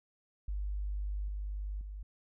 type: tone with level steps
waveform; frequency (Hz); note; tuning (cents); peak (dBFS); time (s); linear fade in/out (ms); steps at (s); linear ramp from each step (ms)
sine; 50.1; G1; +38; -33 / -35 / -40; 0.48-2.03; 5; 1.28 / 1.81; 2
effects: none